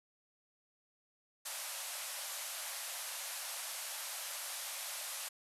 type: band-pass noise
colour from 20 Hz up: white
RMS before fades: -43 dBFS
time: 1.45-5.29 s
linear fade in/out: 10 ms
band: 530 to 13000 Hz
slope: 96 dB/octave
effects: none